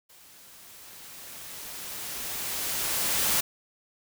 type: noise with level ramp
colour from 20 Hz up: white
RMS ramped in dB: -54 to -24 dBFS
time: 0.09-3.41 s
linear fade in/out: 10 ms
effects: none